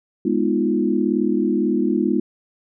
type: chord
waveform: sine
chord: F half-diminished seventh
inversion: first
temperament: equal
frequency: 207.7 / 246.9 / 311.1 / 349.2 Hz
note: Ab3 / Cb4 / Eb4 / F4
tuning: 0 / 0 / 0 / 0 cents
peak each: -22 dBFS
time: 0.25-2.2 s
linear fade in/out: 5 ms
effects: none